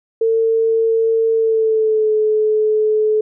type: tone with pitch glide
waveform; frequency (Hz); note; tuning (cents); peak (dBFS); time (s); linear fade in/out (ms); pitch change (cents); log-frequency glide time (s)
sine; 450.7 to 430.1; A4 to A4; +42 to -39; -12; 0.21-3.21; 5; -81; 1.33-2.12
effects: none